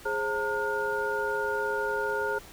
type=tone cluster; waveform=sine; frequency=416.5 / 532 / 910 / 1429 Hz; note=G#4 / C5 / A#5 / F6; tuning=+5 / +29 / -42 / +39 cents; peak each=-31 / -34 / -33 / -31 dBFS; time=0.05-2.39 s; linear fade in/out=10 ms; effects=pink hiss -49 dBFS RMS until 2.52 s